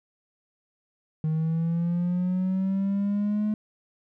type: linear sweep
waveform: triangle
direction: up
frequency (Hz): 155.56 to 213.6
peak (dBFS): -20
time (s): 1.24-3.54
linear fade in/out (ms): 2
effects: tanh soft clip ceiling -17 dBFS